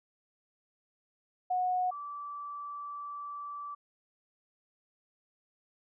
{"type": "tone pair in turn", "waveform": "sine", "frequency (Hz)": [731, 1160.4], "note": ["F#5", "D6"], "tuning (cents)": [-21, -21], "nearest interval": "minor sixth", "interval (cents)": 800, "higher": "second", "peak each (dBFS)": [-27, -38], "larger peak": "first", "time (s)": [[1.5, 1.91], [1.91, 3.75]], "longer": "second", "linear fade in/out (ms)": 10, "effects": []}